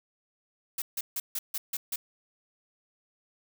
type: noise bursts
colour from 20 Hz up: blue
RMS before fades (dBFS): -32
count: 7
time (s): 0.78-1.96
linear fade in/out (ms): 5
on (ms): 40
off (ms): 150
effects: none